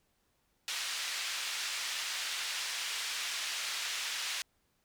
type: band-pass noise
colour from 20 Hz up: pink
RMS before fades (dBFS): -37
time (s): 0.68-4.42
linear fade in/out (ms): 0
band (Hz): 2100 to 6400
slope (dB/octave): 12
effects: pink hiss -75 dBFS RMS until 4.84 s